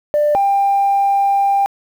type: tone pair in turn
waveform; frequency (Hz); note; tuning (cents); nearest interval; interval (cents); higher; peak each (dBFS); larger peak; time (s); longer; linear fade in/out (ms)
sine; 593 / 794.8; D5 / G5; +17 / +24; perfect fourth; 507; second; -10; neither; 0.14-0.35 / 0.35-1.66; second; 0
effects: tanh soft clip ceiling -8 dBFS + 7-bit